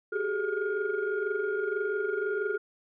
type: tone cluster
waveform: sine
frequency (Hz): 380.5 / 404.8 / 426.6 / 1421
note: F#4 / G#4 / G#4 / F6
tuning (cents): +48 / -44 / +46 / +30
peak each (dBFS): -33 / -32 / -31 / -33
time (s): 0.12-2.58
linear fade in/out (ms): 10
effects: tanh soft clip ceiling -20 dBFS